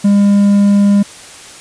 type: tone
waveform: triangle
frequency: 201.9 Hz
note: G#3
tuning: 49 cents flat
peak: -4 dBFS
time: 0.04-1.03 s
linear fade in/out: 10 ms
effects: white hiss -34 dBFS RMS until 1.6 s + resampled to 22050 Hz